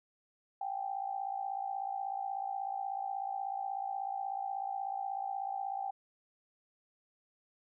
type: tone with amplitude modulation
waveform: sine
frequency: 784 Hz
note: G5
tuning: in tune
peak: -31 dBFS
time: 0.61-5.91 s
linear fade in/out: 5 ms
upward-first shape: sine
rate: 56.4 Hz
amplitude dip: 80%
effects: none